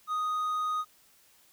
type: tone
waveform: triangle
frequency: 1244.5 Hz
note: D#6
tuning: in tune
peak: -26 dBFS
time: 0.07-0.85 s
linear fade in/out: 50 ms
effects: white hiss -62 dBFS RMS until 1.52 s